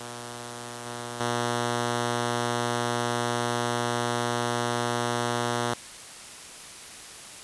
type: tone with level steps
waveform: 5% pulse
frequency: 120 Hz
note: B2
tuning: 49 cents flat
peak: -26 / -23 / -14 dBFS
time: 0-5.74 s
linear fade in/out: 5 ms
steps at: 0.86 / 1.2 s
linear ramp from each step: 2 ms
effects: white hiss -43 dBFS RMS until 7.43 s + resampled to 24000 Hz